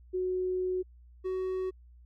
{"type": "tone pair in turn", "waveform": ["sine", "triangle"], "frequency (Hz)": [368.2, 373.6], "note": ["F#4", "F#4"], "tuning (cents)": [-8, 17], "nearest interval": "unison", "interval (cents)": 25, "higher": "second", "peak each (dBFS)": -28, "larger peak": "neither", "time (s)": [[0.13, 0.83], [1.24, 1.71]], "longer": "first", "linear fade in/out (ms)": 20, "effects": ["added 60 Hz sine -52 dBFS peak until 2.05 s"]}